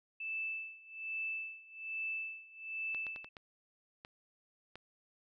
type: tone with tremolo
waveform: sine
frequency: 2637 Hz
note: E7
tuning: in tune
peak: -35 dBFS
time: 0.2-3.29 s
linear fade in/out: 5 ms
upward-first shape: sine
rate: 1.2 Hz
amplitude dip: 90%
type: clicks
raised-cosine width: 0.3 ms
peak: -32 dBFS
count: 7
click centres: 2.947 / 3.067 / 3.161 / 3.245 / 3.368 / 4.049 / 4.756 s
effects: none